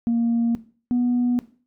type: tone pair in turn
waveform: sine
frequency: 233.2 / 244.5 Hz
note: A#3 / B3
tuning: +1 / -17 cents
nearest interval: minor second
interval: 82 cents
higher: second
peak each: -16 dBFS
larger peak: neither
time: 0.07-0.55 / 0.91-1.39 s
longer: neither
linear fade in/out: 0 ms
effects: noise-tail reverb RT60 0.4 s tail -17 dB re dry + tanh soft clip ceiling -15 dBFS